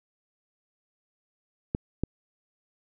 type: clicks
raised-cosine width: 3 ms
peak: -13 dBFS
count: 2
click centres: 1.749 / 2.036 s
effects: none